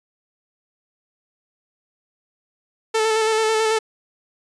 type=tone with vibrato; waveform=sawtooth; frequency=440 Hz; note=A4; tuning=in tune; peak=-13 dBFS; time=2.94-3.79 s; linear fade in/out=10 ms; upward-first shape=square; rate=9.1 Hz; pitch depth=20 cents each way; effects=resampled to 22050 Hz